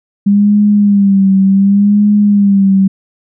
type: tone with vibrato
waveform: sine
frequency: 200 Hz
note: G3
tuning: 35 cents sharp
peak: -5 dBFS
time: 0.26-2.88 s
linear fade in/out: 10 ms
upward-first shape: sine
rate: 0.68 Hz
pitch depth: 64 cents each way
effects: none